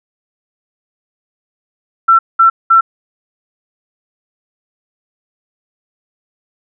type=tone bursts; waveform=sine; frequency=1345 Hz; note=E6; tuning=34 cents sharp; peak=-4 dBFS; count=3; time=2.08-2.81 s; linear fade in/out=10 ms; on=110 ms; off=200 ms; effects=none

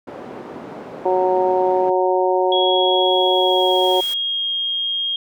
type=band-pass noise; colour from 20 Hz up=white; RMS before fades=-34 dBFS; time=0.07-1.9 s; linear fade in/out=5 ms; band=200 to 570 Hz; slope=12 dB/octave
type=harmonic tone; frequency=184.4 Hz; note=F#3; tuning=6 cents flat; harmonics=2 / 3 / 4 / 5; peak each=-18 / -20 / -21 / -22 dBFS; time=1.05-4.01 s; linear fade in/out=10 ms
type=noise with exponential growth; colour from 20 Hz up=white; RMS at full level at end=-34 dBFS; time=2.3-4.14 s; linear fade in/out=5 ms; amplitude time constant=400 ms
type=tone with pitch glide; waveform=sine; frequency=3322 to 3241 Hz; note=G#7 to G#7; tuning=0 to -43 cents; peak=-19 dBFS; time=2.52-5.16 s; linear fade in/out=2 ms; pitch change=-43 cents; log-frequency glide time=3.33-4.48 s
effects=none

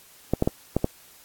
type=clicks; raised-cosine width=2 ms; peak=-7 dBFS; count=5; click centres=0.336 / 0.424 / 0.475 / 0.766 / 0.844 s; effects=white hiss -52 dBFS RMS until 1.24 s + AAC 64 kbps

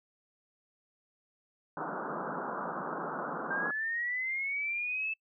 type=band-pass noise; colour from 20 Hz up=white; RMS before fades=-37 dBFS; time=1.77-3.71 s; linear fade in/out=2 ms; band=150 to 1500 Hz; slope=96 dB/octave
type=linear sweep; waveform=sine; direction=up; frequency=1568 to 2637 Hz; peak=-31 dBFS; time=3.5-5.14 s; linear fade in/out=10 ms
effects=noise-tail reverb RT60 0.1 s tail -26 dB re dry

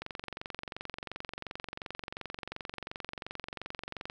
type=click train; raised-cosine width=0.3 ms; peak=-22 dBFS; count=94; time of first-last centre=0.02-4.099 s; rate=22.8 Hz; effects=none

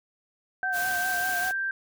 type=tone with pitch glide; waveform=sine; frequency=1557 to 1575.1 Hz; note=G6 to G6; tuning=-12 to +8 cents; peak=-26 dBFS; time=0.63-1.71 s; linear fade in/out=2 ms; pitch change=+20 cents; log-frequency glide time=0.91-1.48 s
type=tone with vibrato; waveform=sine; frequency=727 Hz; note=F#5; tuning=31 cents flat; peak=-31 dBFS; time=0.63-1.51 s; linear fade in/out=0 ms; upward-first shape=triangle; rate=5 Hz; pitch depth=59 cents each way
type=noise; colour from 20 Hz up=white; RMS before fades=-35 dBFS; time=0.72-1.53 s; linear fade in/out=50 ms
effects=none

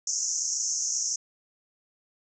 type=band-pass noise; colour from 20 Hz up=pink; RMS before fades=-29 dBFS; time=0.07-1.16 s; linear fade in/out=5 ms; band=5600 to 7000 Hz; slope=96 dB/octave; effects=none

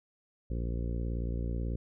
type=harmonic tone; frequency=58.27 Hz; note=A#1; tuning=in tune; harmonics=1 / 2 / 3 / 4 / 5 / 6 / 7 / 8 / 9; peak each=-32 / -38 / -42 / -44 / -46 / -48 / -49 / -50 / -51 dBFS; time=0.5-1.76 s; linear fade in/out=5 ms; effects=none

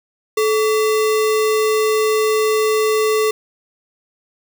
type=tone with sample-and-hold; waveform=sine; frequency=433 Hz; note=A4; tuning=28 cents flat; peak=-13 dBFS; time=0.37-3.31 s; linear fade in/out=5 ms; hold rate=1575 Hz; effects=none

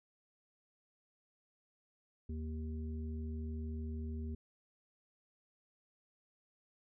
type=harmonic tone; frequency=78.3 Hz; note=D#2; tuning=11 cents sharp; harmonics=1 / 3 / 5; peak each=-39 / -45 / -53 dBFS; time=2.29-4.35 s; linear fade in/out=5 ms; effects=none

